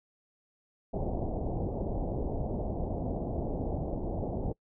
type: low-pass noise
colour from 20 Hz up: pink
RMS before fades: -33 dBFS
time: 0.93-4.53 s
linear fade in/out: 10 ms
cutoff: 770 Hz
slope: 48 dB/octave
effects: noise-tail reverb RT60 0.1 s tail -25 dB re dry